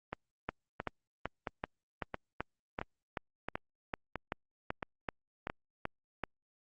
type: two click trains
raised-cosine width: 0.5 ms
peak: -21 / -19 dBFS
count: 9 / 16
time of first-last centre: 0.13-5.499 / 0.49-6.237 s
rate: 1.49 / 2.61 Hz
effects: Opus 32 kbps